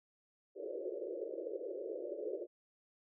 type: band-pass noise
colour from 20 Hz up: pink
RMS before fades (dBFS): -42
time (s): 0.55-2.47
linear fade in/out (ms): 50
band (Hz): 340 to 580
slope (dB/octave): 96
effects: none